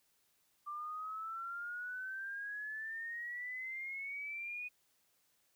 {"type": "exponential sweep", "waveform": "sine", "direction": "up", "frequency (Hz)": [1178, 2489], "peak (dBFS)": -40, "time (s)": [0.66, 4.69], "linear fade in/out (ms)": 20, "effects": ["white hiss -75 dBFS RMS until 5.55 s"]}